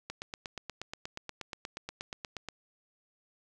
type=click train; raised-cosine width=0.2 ms; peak=-21 dBFS; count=21; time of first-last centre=0.1-2.487 s; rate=8.38 Hz; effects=none